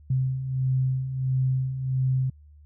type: beating tone pair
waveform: sine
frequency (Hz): 129.4 / 130.9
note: C3 / C3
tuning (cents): -19 / +1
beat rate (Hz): 1.5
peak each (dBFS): -30 / -23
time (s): 0.1-2.3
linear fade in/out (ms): 5
effects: added 74 Hz sine -48 dBFS peak until 2.65 s